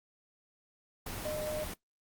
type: tone in noise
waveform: sine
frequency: 610 Hz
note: D#5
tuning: 34 cents flat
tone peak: -34 dBFS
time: 1.25-1.64 s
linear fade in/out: 5 ms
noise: pink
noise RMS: -40 dBFS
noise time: 1.06-1.74 s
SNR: +3 dB
effects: noise-tail reverb RT60 0.1 s tail -18 dB re dry + Opus 24 kbps